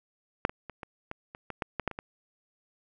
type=clicks; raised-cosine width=0.5 ms; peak=-7 / -22 / -25 / -24 / -21 / -27 / -21 / -15 / -15 / -13 / -24 / -21 dBFS; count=12; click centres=0.451 / 0.495 / 0.697 / 0.832 / 1.114 / 1.349 / 1.503 / 1.622 / 1.797 / 1.877 / 1.913 / 1.989 s; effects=none